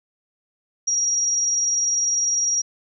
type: tone with tremolo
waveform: sine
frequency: 5690 Hz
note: F8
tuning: 31 cents sharp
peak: -17 dBFS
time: 0.87-2.62 s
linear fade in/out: 10 ms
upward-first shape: sine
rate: 20 Hz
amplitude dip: 25%
effects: none